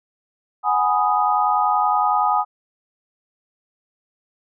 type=chord; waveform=sine; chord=G# minor seventh; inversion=third; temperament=equal; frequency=740 / 830.6 / 987.8 / 1244.5 Hz; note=F#5 / G#5 / B5 / D#6; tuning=0 / 0 / 0 / 0 cents; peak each=-23 / -19 / -25 / -20 dBFS; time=0.63-2.45 s; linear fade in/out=50 ms; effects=none